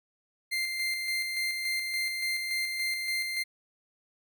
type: tone with tremolo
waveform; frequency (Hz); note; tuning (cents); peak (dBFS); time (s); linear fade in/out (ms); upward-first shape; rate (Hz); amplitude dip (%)
30% pulse; 2093; C7; 0; -25; 0.51-3.44; 20; square; 3.5; 35
effects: none